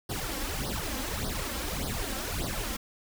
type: noise with flanger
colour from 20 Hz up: pink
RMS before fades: -33 dBFS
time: 0.09-2.77 s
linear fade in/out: 10 ms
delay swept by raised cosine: 0.2 to 3.8 ms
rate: 1.7 Hz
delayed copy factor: +0.9
effects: none